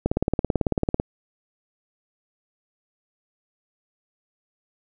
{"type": "click train", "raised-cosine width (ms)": 2, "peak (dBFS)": -7, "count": 18, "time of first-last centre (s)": [0.06, 0.999], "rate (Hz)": 18.1, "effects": []}